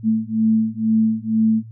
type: beating tone pair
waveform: sine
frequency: 220 / 222.1 Hz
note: A3 / A3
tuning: 0 / +16 cents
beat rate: 2.1 Hz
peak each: -18 dBFS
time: 0.03-1.63 s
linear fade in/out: 50 ms
effects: noise-tail reverb RT60 0.1 s tail -18 dB re dry + added 112 Hz sine -35 dBFS peak until 1.71 s